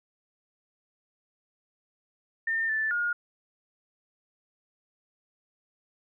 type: tone with pitch steps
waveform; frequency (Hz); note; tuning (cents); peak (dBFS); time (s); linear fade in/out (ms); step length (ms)
sine; 1810 / 1758 / 1428; A6 / A6 / F6; +48 / -2 / +38; -25; 2.47-3.13; 5; 220
effects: none